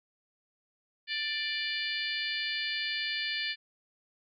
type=harmonic tone with a mistuned harmonic; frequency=589 Hz; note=D5; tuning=5 cents sharp; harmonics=3 / 4 / 5 / 6 / 7 / 8; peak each=-36 / -37 / -38 / -39 / -39 / -40 dBFS; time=1.07-3.56 s; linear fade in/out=50 ms; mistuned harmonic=7; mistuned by=+45 cents; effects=none